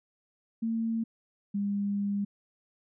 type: tone pair in turn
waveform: sine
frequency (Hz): 226.5 / 201.8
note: A#3 / G#3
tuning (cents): -50 / -49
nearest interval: major second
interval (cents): 199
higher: first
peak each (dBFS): -27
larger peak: neither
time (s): 0.62-1.04 / 1.54-2.25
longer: second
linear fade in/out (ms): 10
effects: none